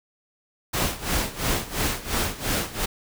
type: noise with tremolo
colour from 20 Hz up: pink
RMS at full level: -23 dBFS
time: 0.73-2.86 s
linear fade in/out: 10 ms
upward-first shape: sine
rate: 2.9 Hz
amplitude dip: 85%
effects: none